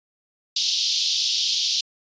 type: band-pass noise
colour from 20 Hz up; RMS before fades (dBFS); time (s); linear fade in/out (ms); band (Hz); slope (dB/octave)
white; -23; 0.56-1.81; 5; 3100 to 5600; 48
effects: resampled to 16000 Hz